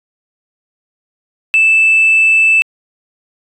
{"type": "tone", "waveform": "sine", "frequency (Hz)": 2637, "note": "E7", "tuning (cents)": 0, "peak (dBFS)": -5, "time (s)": [1.54, 2.62], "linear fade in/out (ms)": 0, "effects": ["tanh soft clip ceiling -3 dBFS"]}